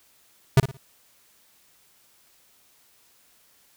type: tone with echo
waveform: square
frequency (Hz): 133.9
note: C3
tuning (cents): +40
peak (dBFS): -12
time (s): 0.57-0.6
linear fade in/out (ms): 2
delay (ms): 57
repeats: 3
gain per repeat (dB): -11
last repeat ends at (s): 0.771
effects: white hiss -60 dBFS RMS until 3.76 s